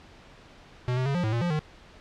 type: tone with pitch steps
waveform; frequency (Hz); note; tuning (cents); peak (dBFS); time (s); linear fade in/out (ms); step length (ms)
square; 124.7 / 128.5 / 138.9 / 176.8 / 109 / 117.4 / 174.9 / 153.3; B2 / C3 / C#3 / F3 / A2 / A#2 / F3 / D#3; +17 / -31 / +4 / +22 / -16 / +13 / +3 / -25; -25; 0.88-1.592; 0; 89
effects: pink hiss -51 dBFS RMS until 2 s + low-pass 4000 Hz 12 dB/octave